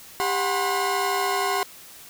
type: tone cluster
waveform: 35% pulse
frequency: 396.7 / 732 / 997 / 1070 Hz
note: G4 / F#5 / B5 / C6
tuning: +21 / -19 / +16 / +38 cents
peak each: -26 / -25 / -30 / -25 dBFS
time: 0.2-1.63 s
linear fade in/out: 0 ms
effects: white hiss -45 dBFS RMS until 2.09 s